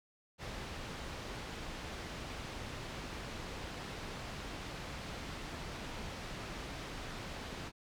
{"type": "low-pass noise", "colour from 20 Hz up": "pink", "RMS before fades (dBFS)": -44, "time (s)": [0.38, 7.72], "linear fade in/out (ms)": 50, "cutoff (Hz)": 4900, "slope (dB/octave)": 12, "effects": []}